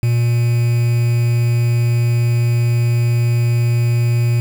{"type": "tone with quantisation", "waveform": "triangle", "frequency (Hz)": 118.9, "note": "A#2", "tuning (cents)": 35, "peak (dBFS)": -10, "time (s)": [0.03, 4.4], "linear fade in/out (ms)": 0, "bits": 5, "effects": []}